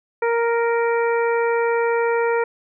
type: harmonic tone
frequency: 466.2 Hz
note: A#4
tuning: in tune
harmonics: 1 / 2 / 3 / 4 / 5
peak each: -18 / -24 / -28 / -30 / -32 dBFS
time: 0.22-2.44 s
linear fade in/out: 5 ms
effects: none